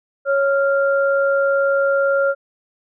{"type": "tone pair together", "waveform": "sine", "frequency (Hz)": [552.9, 1391], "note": ["C#5", "F6"], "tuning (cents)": [-5, -7], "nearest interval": "octave + major third", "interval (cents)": 1598, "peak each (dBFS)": [-15, -20], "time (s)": [0.25, 2.35], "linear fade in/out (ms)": 50, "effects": []}